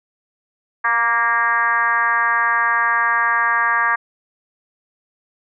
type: tone with frequency modulation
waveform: sine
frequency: 1396.9 Hz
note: F6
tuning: in tune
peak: -14 dBFS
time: 0.84-3.96 s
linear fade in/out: 10 ms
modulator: 230 Hz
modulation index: 2.1
effects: none